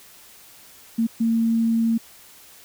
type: tone bursts at uneven times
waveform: sine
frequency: 227.9 Hz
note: A#3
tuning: 39 cents flat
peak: -17 dBFS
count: 2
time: 0.98-1.07 / 1.2-1.98 s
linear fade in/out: 10 ms
effects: white hiss -48 dBFS RMS until 2.64 s